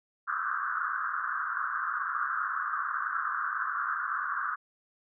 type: band-pass noise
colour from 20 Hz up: pink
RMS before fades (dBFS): -32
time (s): 0.27-4.56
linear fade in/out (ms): 20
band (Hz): 1100 to 1600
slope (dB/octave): 96
effects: none